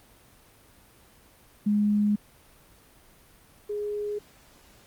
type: tone pair in turn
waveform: sine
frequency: 207.7 / 415.4 Hz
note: G#3 / G#4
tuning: 0 / 0 cents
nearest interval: octave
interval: 1200 cents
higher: second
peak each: -20 / -28 dBFS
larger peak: first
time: 1.66-2.16 / 3.69-4.19 s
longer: neither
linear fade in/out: 10 ms
effects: pink hiss -56 dBFS RMS until 4.86 s + Opus 32 kbps